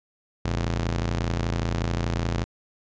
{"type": "ring-modulated tone", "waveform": "sawtooth", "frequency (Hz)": 85.1, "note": "F2", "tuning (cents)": -44, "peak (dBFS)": -17, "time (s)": [0.45, 2.44], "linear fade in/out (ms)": 0, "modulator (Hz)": 26.8, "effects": ["resampled to 16000 Hz"]}